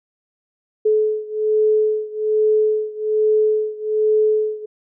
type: beating tone pair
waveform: sine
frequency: 429.4 / 430.6 Hz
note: A4 / A4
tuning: -42 / -37 cents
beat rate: 1.2 Hz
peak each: -17 / -19 dBFS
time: 0.85-4.66 s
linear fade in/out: 10 ms
effects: none